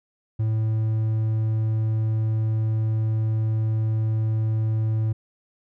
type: tone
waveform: triangle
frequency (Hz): 110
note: A2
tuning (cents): 0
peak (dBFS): -18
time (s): 0.39-5.13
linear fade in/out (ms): 10
effects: none